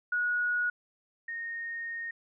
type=tone pair in turn; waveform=sine; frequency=1456 / 1850.7 Hz; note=F#6 / A#6; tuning=-28 / -13 cents; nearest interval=major third; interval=415 cents; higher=second; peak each=-26 / -34 dBFS; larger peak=first; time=0.12-0.7 / 1.28-2.11 s; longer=second; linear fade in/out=5 ms; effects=none